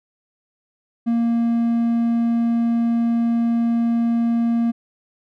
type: tone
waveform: triangle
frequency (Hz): 232.9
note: A#3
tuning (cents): -1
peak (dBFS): -14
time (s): 1.06-4.72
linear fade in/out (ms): 20
effects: none